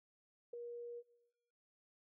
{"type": "tone with ADSR envelope", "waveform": "sine", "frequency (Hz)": 476.1, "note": "A#4", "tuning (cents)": 37, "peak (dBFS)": -40, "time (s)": [0.53, 1.03], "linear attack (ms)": 7, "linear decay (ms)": 5, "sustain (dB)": -5, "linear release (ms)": 47, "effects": ["noise-tail reverb RT60 1.0 s tail -21 dB re dry"]}